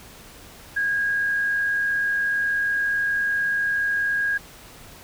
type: tone with frequency modulation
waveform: sine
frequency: 1635 Hz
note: G#6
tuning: 28 cents flat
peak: -20 dBFS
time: 0.76-4.38 s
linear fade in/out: 10 ms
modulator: 76.6 Hz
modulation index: 0.34
effects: pink hiss -45 dBFS RMS until 5.03 s